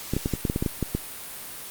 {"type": "clicks", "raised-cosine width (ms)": 3, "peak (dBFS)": -11, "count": 11, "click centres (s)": [0.136, 0.166, 0.259, 0.337, 0.452, 0.499, 0.561, 0.625, 0.662, 0.827, 0.95], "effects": ["white hiss -38 dBFS RMS until 1.7 s", "Opus 48 kbps"]}